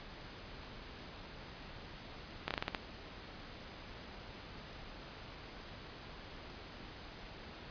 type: slowing click train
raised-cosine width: 0.3 ms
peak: -18 dBFS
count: 7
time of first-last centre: 2.48-2.748 s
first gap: 27 ms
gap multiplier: 1.2
effects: pink hiss -50 dBFS RMS until 7.7 s + resampled to 11025 Hz